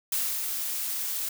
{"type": "noise with ADSR envelope", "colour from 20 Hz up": "blue", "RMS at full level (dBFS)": -27, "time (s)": [0.12, 1.29], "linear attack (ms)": 4, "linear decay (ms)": 270, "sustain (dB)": -4, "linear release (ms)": 5, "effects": []}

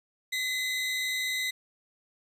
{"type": "tone pair together", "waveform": "40% pulse", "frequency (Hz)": [2034, 3808], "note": ["C7", "A#7"], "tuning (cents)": [-50, 36], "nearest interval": "major seventh", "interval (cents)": 1086, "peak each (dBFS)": [-29, -32], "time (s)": [0.32, 1.51], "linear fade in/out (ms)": 10, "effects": ["resampled to 32000 Hz", "10-bit"]}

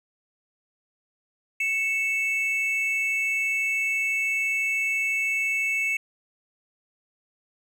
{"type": "tone pair together", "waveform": "triangle", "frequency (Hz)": [2217, 2639], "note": ["C#7", "E7"], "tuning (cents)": [0, 1], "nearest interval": "minor third", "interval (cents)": 301, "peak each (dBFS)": -24, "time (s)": [1.6, 5.97], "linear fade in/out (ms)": 5, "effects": []}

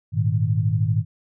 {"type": "chord", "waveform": "sine", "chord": "Ab suspended second", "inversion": "none", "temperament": "equal", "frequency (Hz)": [103.83, 116.54, 155.56], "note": ["Ab2", "Bb2", "Eb3"], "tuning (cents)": [0, 0, 0], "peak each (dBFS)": [-21, -22, -24], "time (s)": [0.12, 1.05], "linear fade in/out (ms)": 50, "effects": []}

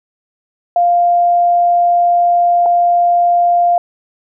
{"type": "tone pair in turn", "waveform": "sine", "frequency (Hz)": [698.5, 698.5], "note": ["F5", "F5"], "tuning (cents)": [0, 0], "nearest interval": "unison", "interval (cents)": 0, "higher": "neither", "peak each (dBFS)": -8, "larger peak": "neither", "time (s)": [[0.76, 2.66], [2.66, 3.78]], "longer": "first", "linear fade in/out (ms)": 2, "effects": []}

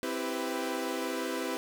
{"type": "chord", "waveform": "sawtooth", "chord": "C major seventh", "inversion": "none", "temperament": "equal with one note detuned", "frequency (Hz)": [261.6, 329.6, 392, 497.6], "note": ["C4", "E4", "G4", "B4"], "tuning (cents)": [0, 0, 0, 13], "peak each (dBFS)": [-33, -33, -34, -33], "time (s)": [0.03, 1.57], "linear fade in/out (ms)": 0, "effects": []}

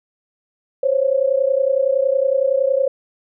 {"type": "tone pair together", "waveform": "sine", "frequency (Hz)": [523.3, 554.1], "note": ["C5", "C#5"], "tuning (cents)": [0, -1], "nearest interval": "minor second", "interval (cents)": 99, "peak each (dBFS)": [-17, -17], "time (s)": [0.83, 2.88], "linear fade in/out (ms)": 5, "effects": []}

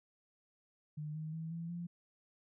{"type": "tone with pitch steps", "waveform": "sine", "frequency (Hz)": [151.3, 156.36, 161.6, 167.01, 172.6], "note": ["D#3", "D#3", "E3", "E3", "F3"], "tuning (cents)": [-48, 9, -34, 23, -20], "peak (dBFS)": -39, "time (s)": [0.97, 1.87], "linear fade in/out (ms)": 10, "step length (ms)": 180, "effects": []}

